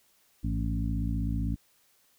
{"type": "harmonic tone with a mistuned harmonic", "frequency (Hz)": 55.8, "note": "A1", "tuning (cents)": 25, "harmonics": [1, 2, 3, 4, 5], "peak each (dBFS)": [-30, -33, -35, -36, -37], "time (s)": [0.43, 1.56], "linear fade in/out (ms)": 20, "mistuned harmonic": 2, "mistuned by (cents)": -72, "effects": ["white hiss -66 dBFS RMS until 2.18 s"]}